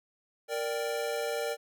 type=chord; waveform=square; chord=G minor; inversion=first; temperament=equal; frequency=466.2 / 587.3 / 784 Hz; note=Bb4 / D5 / G5; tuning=0 / 0 / 0 cents; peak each=-34 / -35 / -40 dBFS; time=0.48-1.57 s; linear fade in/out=50 ms; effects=none